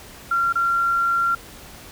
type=tone with dropouts; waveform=sine; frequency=1376 Hz; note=F6; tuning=26 cents flat; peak=-17 dBFS; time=0.31-1.35 s; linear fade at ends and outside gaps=5 ms; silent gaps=0.526-0.555 s; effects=pink hiss -42 dBFS RMS until 1.91 s